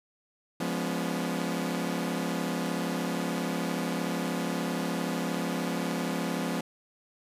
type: chord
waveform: sawtooth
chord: C# dominant seventh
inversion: first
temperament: equal with one note detuned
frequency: 174.61 / 207.7 / 246.9 / 283.8 Hz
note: E#3 / G#3 / B3 / C#4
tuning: 0 / 0 / 0 / +41 cents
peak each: -29 / -32 / -30 / -32 dBFS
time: 0.6-6.61 s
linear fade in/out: 5 ms
effects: resampled to 32000 Hz